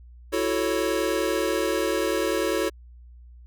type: chord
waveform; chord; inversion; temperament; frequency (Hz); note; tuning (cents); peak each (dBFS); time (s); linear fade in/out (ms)
square; F# minor seventh; third; equal; 329.6 / 370 / 440 / 554.4; E4 / F#4 / A4 / C#5; 0 / 0 / 0 / 0; -29; 0.32-2.7; 20
effects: added 60 Hz sine -44 dBFS peak until 3.46 s